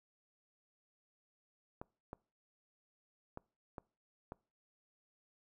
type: clicks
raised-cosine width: 1 ms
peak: -30 dBFS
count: 5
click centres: 1.815 / 2.131 / 3.374 / 3.782 / 4.321 s
effects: noise-tail reverb RT60 0.4 s tail -25 dB re dry